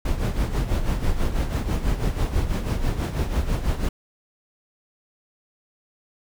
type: noise with tremolo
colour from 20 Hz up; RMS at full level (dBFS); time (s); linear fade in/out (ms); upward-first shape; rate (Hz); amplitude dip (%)
brown; -20; 0.05-3.89; 5; sine; 6.1; 65
effects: none